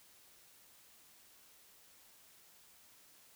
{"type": "silence", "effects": ["white hiss -63 dBFS RMS until 3.35 s"]}